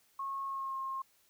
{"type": "tone with pitch glide", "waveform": "sine", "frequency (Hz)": [1090, 1069.4], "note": ["C#6", "C6"], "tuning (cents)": [-29, 37], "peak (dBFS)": -35, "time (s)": [0.19, 1.02], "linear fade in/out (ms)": 5, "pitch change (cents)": -34, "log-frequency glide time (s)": [0.46, 0.77], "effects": ["white hiss -69 dBFS RMS until 1.29 s"]}